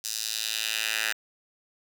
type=tone with high-pass filter sweep; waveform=10% pulse; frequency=110 Hz; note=A2; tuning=in tune; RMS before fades=-30 dBFS; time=0.04-1.13 s; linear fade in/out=10 ms; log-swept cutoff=5600 to 1900 Hz; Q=1.6; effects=none